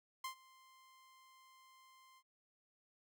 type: tone with ADSR envelope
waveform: sawtooth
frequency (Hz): 1046.5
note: C6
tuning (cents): 0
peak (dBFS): -36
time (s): 0.24-2.23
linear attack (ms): 5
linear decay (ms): 100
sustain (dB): -23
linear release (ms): 55
effects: none